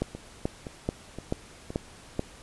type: two click trains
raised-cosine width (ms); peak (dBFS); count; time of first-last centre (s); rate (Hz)
2; -13 / -23; 6 / 4; 0.02-2.194 / 0.15-1.704; 2.3 / 1.93
effects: pink hiss -50 dBFS RMS until 2.42 s + resampled to 24000 Hz